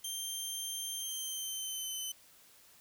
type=tone with pitch glide; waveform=15% pulse; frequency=3160 to 3044 Hz; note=G7 to F#7; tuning=+13 to +48 cents; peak=-30 dBFS; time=0.04-2.12 s; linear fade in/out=5 ms; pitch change=-65 cents; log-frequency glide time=0.97-2.01 s; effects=white hiss -61 dBFS RMS until 2.8 s